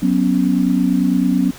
sine chord, F# suspended fourth, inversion none, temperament equal with one note detuned, 185 / 246.9 / 275.9 Hz, F#3 / B3 / C#4, 0 / 0 / -8 cents, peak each -17 dBFS, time 0.02-1.51 s, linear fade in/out 10 ms, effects pink hiss -38 dBFS RMS until 1.58 s

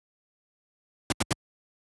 pink noise bursts, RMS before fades -24 dBFS, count 3, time 1.1-1.329 s, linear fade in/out 2 ms, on 23 ms, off 80 ms, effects high-pass 60 Hz 12 dB/octave + resampled to 24000 Hz

